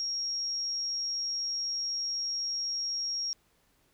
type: tone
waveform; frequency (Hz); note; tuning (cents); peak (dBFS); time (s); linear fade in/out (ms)
sine; 5588; F8; 0; -30; 0-3.33; 0
effects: pink hiss -69 dBFS RMS until 3.93 s